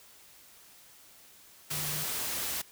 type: tone in noise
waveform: sine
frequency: 150.8 Hz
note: D3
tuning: 46 cents sharp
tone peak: -40 dBFS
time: 1.71-2.04 s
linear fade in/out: 10 ms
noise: white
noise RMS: -34 dBFS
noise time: 1.7-2.62 s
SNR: -9 dB
effects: white hiss -56 dBFS RMS until 2.71 s